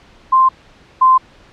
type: tone pair in turn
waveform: sine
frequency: 1046.5 / 1038.1 Hz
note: C6 / C6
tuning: 0 / -14 cents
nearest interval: unison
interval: 14 cents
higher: first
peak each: -7 / -6 dBFS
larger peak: second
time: 0.32-0.49 / 1.01-1.18 s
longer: neither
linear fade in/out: 10 ms
effects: pink hiss -46 dBFS RMS until 1.52 s + low-pass 4000 Hz 12 dB/octave